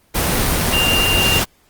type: tone in noise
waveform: sine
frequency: 2794 Hz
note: F7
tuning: in tune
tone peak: -15 dBFS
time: 0.72-1.4 s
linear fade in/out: 20 ms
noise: pink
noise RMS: -17 dBFS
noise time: 0.14-1.45 s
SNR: -1 dB
effects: pink hiss -56 dBFS RMS until 1.69 s + Opus 24 kbps